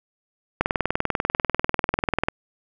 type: click train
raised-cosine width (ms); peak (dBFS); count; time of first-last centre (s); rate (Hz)
0.5; -5; 35; 0.61-2.285; 20.3
effects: none